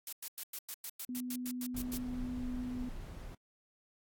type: noise bursts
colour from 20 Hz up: blue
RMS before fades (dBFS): -41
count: 13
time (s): 0.07-1.974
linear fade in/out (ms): 2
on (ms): 56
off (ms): 98
type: tone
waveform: sine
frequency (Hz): 249.1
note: B3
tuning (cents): +15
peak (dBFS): -37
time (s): 1.09-2.89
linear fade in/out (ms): 2
type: noise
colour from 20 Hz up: brown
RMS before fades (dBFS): -44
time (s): 1.74-3.35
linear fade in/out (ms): 5
effects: AAC 64 kbps